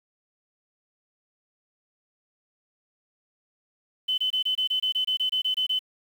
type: tone bursts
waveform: sine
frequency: 3034 Hz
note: F#7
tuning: 43 cents sharp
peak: -22 dBFS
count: 14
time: 4.08-5.792 s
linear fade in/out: 10 ms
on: 100 ms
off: 24 ms
effects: 8-bit